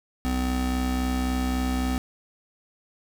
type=tone pair together; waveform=square; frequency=63.67 / 254.7 Hz; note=C2 / C4; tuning=-47 / -46 cents; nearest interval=2 octaves; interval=2401 cents; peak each=-27 dBFS; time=0.25-1.98 s; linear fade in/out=0 ms; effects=none